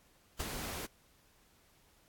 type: noise with ADSR envelope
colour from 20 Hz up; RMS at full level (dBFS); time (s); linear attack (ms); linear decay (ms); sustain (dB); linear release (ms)
pink; -35; 0.39-0.87; 12; 25; -6; 22
effects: pink hiss -67 dBFS RMS until 2.08 s + AAC 64 kbps